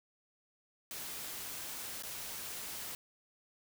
white noise with dropouts, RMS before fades -43 dBFS, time 0.91-2.95 s, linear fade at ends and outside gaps 1 ms, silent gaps 2.024-2.034 s, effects none

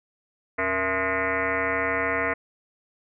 sine tone with frequency modulation, 1244.5 Hz, D#6, in tune, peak -22 dBFS, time 0.58-2.34 s, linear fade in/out 10 ms, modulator 194 Hz, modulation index 4.8, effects none

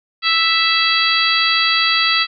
harmonic tone, 659.3 Hz, E5, in tune, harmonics 2 / 3 / 4 / 5 / 6 / 7, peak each -20 / -20 / -20 / -20 / -20 / -20 dBFS, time 0.22-2.27 s, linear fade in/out 50 ms, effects none

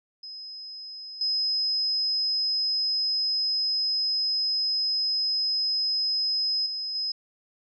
sine tone with level steps, 5080 Hz, D#8, 35 cents sharp, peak -37 / -23 / -29 / -26 dBFS, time 0.23-7.12 s, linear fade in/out 5 ms, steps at 1.21 / 6.66 / 6.95 s, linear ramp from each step 2 ms, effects none

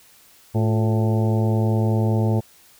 harmonic tone with a mistuned harmonic, 110 Hz, A2, in tune, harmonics 1 / 2 / 3 / 4 / 5 / 6 / 7 / 8, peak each -18 / -24 / -28 / -30 / -32 / -34 / -35 / -36 dBFS, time 0.54-2.41 s, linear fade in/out 20 ms, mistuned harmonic 3, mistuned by +76 cents, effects white hiss -52 dBFS RMS until 2.79 s

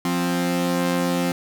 sawtooth tone pair together, 175.33 / 262.7 Hz, F3 / C4, +7 / +7 cents, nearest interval perfect fifth, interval 700 cents, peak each -19 dBFS, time 0.05-1.32 s, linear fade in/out 2 ms, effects none

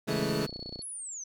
20% pulse chord, A major seventh, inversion first, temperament equal, 138.59 / 164.81 / 207.7 / 220 Hz, C#3 / E3 / G#3 / A3, 0 / 0 / 0 / 0 cents, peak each -29 dBFS, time 0.07-0.47 s, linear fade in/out 20 ms
sine tone with tremolo, 4400 Hz, C#8, 14 cents flat, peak -38 dBFS, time 0.1-0.83 s, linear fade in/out 10 ms, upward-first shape square, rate 16 Hz, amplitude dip 60%
click train, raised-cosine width 2 ms, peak -29 dBFS, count 21, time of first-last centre 0.13-0.792 s, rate 30.2 Hz
sine linear sweep, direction down, 10980 to 5920 Hz, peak -37 dBFS, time 0.82-1.24 s, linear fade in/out 5 ms
effects none

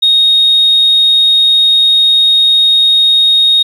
sine tone, 3729 Hz, A#7, in tune, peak -4 dBFS, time 0.02-3.63 s, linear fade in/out 10 ms, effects tanh soft clip ceiling -1 dBFS + 7-bit

